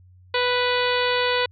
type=harmonic tone with a mistuned harmonic; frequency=493.9 Hz; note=B4; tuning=in tune; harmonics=1 / 2 / 3 / 4 / 5 / 6 / 7 / 8 / 9; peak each=-23 / -26 / -28 / -29 / -30 / -31 / -31 / -32 / -33 dBFS; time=0.34-1.46 s; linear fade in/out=5 ms; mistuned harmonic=8; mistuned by=-23 cents; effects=added 91 Hz sine -48 dBFS peak until 1.51 s